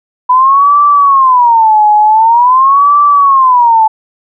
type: tone with vibrato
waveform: sine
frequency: 990 Hz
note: B5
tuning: 4 cents sharp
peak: -3 dBFS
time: 0.29-3.88 s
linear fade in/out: 10 ms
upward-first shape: sine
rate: 0.46 Hz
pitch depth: 280 cents each way
effects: none